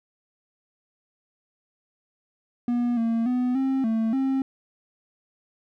triangle tone with pitch steps, 241.1 / 228.9 / 249.3 / 266.4 / 223.6 / 267.1 Hz, B3 / A#3 / B3 / C4 / A3 / C4, -41 / -31 / +16 / +31 / +28 / +36 cents, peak -19 dBFS, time 2.68-4.42 s, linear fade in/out 2 ms, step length 290 ms, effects none

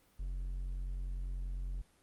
triangle tone, 45.15 Hz, F#1, 42 cents flat, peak -34 dBFS, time 0.19-1.82 s, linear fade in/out 10 ms, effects pink hiss -68 dBFS RMS until 2.02 s + Opus 32 kbps

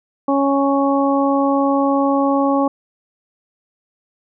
harmonic tone, 277.2 Hz, C#4, in tune, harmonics 1 / 2 / 3 / 4, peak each -16 / -19 / -21 / -22 dBFS, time 0.28-2.68 s, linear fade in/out 5 ms, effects none

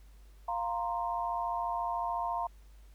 sine chord, F suspended fourth, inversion none, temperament equal, 698.5 / 932.3 / 1046.5 Hz, F5 / Bb5 / C6, 0 / 0 / 0 cents, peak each -35 / -34 / -37 dBFS, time 0.48-2.47 s, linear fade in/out 5 ms, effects added 50 Hz sine -52 dBFS peak until 2.94 s + pink hiss -67 dBFS RMS until 2.94 s

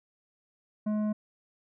sine tone with tanh clipping, 212.1 Hz, G#3, 37 cents sharp, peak -28 dBFS, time 0.86-1.13 s, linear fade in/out 10 ms, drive 10 dB, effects none

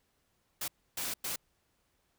white noise bursts at uneven times, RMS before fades -36 dBFS, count 3, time 0.61-0.68 / 0.97-1.14 / 1.24-1.36 s, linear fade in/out 5 ms, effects pink hiss -75 dBFS RMS until 2.18 s

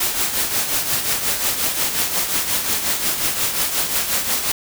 white noise with tremolo, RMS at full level -18 dBFS, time 0-4.52 s, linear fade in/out 5 ms, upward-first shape triangle, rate 5.6 Hz, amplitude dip 60%, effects none

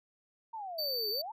sine exponential two-way sweep, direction down then up, 932.3 to 401.3 to 932.3 Hz, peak -38 dBFS, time 0.53-1.32 s, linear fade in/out 10 ms, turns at 1.1 s
square tone, 4571 Hz, D8, 48 cents flat, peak -33 dBFS, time 0.78-1.22 s, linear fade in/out 10 ms
effects none

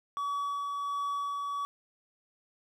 triangle tone with tremolo, 1137 Hz, C#6, 44 cents sharp, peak -28 dBFS, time 0.17-1.65 s, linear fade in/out 0 ms, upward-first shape sine, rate 1.4 Hz, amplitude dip 25%, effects none

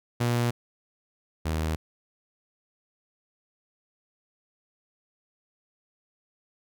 sawtooth tone pair in turn, 119.8 / 79.11 Hz, A#2 / D#2, +48 / +29 cents, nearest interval perfect fifth, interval 719 cents, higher first, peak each -19 / -22 dBFS, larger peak first, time 0.2-0.51 / 1.45-1.76 s, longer neither, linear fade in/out 10 ms, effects none

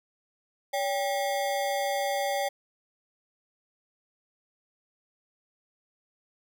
square ring-modulated tone, 680 Hz, F5, 46 cents flat, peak -24 dBFS, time 0.73-2.49 s, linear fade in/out 10 ms, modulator 113 Hz, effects none

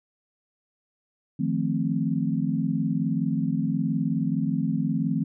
sine chord, F dominant seventh, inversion third, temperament equal, 155.56 / 174.61 / 220 / 261.6 Hz, Eb3 / F3 / A3 / C4, 0 / 0 / 0 / 0 cents, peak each -28 dBFS, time 1.39-5.24 s, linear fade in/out 10 ms, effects none

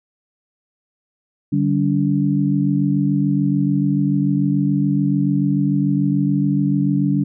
sine tone cluster, 146.4 / 193.3 / 285.9 Hz, D3 / G3 / D4, -5 / -24 / -46 cents, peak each -19 dBFS, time 1.52-7.24 s, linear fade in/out 10 ms, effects none

